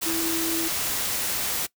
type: tone in noise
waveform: sine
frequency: 328.9 Hz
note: E4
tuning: 4 cents flat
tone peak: -27 dBFS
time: 0.05-0.69 s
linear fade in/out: 20 ms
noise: white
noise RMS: -27 dBFS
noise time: 0.01-1.67 s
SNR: -3 dB
effects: noise-tail reverb RT60 0.1 s tail -20 dB re dry